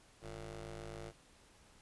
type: ring-modulated tone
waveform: 15% pulse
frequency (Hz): 106.9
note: A2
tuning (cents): -49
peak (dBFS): -36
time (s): 0.21-1.13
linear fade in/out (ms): 50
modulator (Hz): 243
effects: pink hiss -64 dBFS RMS until 1.81 s + resampled to 24000 Hz